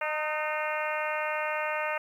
harmonic tone with a mistuned harmonic, 304.9 Hz, D#4, 35 cents flat, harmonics 2 / 3 / 4 / 5 / 6 / 7 / 8 / 9, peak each -33 / -35 / -36 / -37 / -38 / -38 / -39 / -40 dBFS, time 0.01-1.98 s, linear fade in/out 5 ms, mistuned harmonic 4, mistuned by +34 cents, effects 10-bit

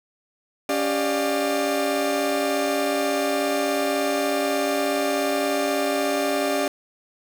40% pulse tone cluster, 280.7 / 395 / 598 / 702 Hz, C#4 / G4 / D5 / F5, +22 / +13 / +31 / +9 cents, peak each -26 / -27 / -24 / -28 dBFS, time 0.69-6.68 s, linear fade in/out 2 ms, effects none

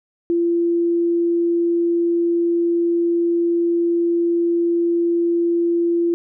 sine tone, 341.3 Hz, F4, 40 cents flat, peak -15 dBFS, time 0.3-6.14 s, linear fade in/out 0 ms, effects none

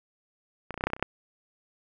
clicks, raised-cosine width 0.5 ms, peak -19 / -23 / -20 / -17 / -8 / -10 / -28 / -9 / -27 / -29 / -8 dBFS, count 11, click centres 0.707 / 0.742 / 0.777 / 0.809 / 0.839 / 0.87 / 0.902 / 0.934 / 0.965 / 0.996 / 1.026 s, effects none

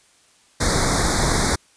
pink band-stop noise, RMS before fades -19 dBFS, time 0.6-1.56 s, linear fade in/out 10 ms, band 2200 to 3600 Hz, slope 96 dB/octave, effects white hiss -56 dBFS RMS until 1.76 s + resampled to 22050 Hz

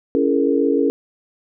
sine chord, A# half-diminished seventh, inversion first, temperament just, 279.7 / 335.6 / 419.5 / 466.2 Hz, C#4 / E4 / G#4 / A#4, +16 / +31 / +17 / 0 cents, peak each -18 / -22 / -20 / -20 dBFS, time 0.15-0.9 s, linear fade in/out 0 ms, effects none

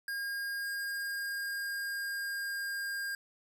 square tone with pitch glide, 1620 to 1609.7 Hz, G#6 to G6, -43 to +45 cents, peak -35 dBFS, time 0.08-3.15 s, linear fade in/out 2 ms, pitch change -12 cents, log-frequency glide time 0.56-2.92 s, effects none

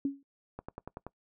sine tone with exponential decay, 277.6 Hz, C#4, 3 cents sharp, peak -24 dBFS, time 0.05-0.23 s, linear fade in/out 2 ms, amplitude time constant 38 ms
click train, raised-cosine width 1 ms, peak -26 dBFS, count 6, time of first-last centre 0.59-1.066 s, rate 10.5 Hz
effects noise-tail reverb RT60 0.1 s tail -22 dB re dry

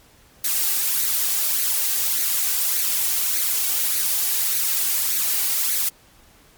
blue noise with flanger, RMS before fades -21 dBFS, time 0.44-5.89 s, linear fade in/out 5 ms, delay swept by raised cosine 0.47 to 2.67 ms, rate 1.7 Hz, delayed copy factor +0.5, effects pink hiss -53 dBFS RMS until 6.57 s + MP3 96 kbps

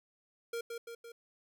square tone with echo, 466.2 Hz, A#4, in tune, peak -36 dBFS, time 0.53-0.61 s, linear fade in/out 5 ms, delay 170 ms, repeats 3, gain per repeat -4 dB, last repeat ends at 1.12 s, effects none

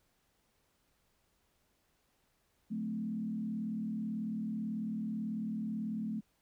sine tone with frequency modulation, 216.7 Hz, A3, 26 cents flat, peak -34 dBFS, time 2.7-6.21 s, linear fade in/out 20 ms, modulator 38.2 Hz, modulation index 0.81, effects pink hiss -75 dBFS RMS until 6.41 s

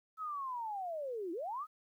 sine linear two-way sweep, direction down then up, 1309 to 320 to 1309 Hz, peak -37 dBFS, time 0.17-1.67 s, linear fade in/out 50 ms, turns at 1.32 s, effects 12-bit

